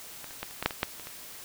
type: clicks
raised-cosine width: 0.3 ms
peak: -25 / -30 / -17 / -30 / -15 / -6 / -19 / -9 / -27 / -25 dBFS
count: 10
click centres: 0.243 / 0.308 / 0.43 / 0.51 / 0.626 / 0.66 / 0.708 / 0.831 / 0.997 / 1.071 s
effects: white hiss -45 dBFS RMS until 1.44 s